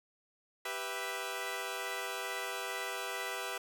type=chord; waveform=10% pulse; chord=E minor; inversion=first; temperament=equal; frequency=392 / 493.9 / 659.3 Hz; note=G4 / B4 / E5; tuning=0 / 0 / 0 cents; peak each=-33 / -32 / -33 dBFS; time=0.65-3.58 s; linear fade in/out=5 ms; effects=none